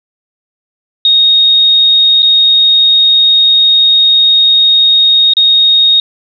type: tone with dropouts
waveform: sine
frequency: 3729 Hz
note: A#7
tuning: in tune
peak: -4 dBFS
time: 1.05-6 s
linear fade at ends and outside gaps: 2 ms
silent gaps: 2.222-2.228 / 5.336-5.368 s
effects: none